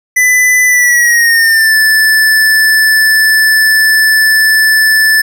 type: tone with pitch glide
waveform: square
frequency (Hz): 2000 to 1751.2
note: B6 to A6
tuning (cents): +21 to -9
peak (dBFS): -6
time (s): 0.16-5.22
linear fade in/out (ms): 10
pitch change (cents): -230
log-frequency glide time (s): 0.66-1.76
effects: none